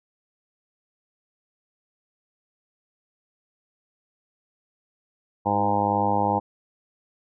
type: harmonic tone with a mistuned harmonic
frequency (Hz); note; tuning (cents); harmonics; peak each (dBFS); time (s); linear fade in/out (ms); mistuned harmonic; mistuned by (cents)
102.2; G#2; -27; 1 / 2 / 3 / 4 / 5 / 6 / 7 / 8 / 9 / 10; -31 / -29 / -31 / -36 / -29 / -33 / -31 / -24 / -26 / -36; 5.45-6.4; 20; 3; +15
effects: none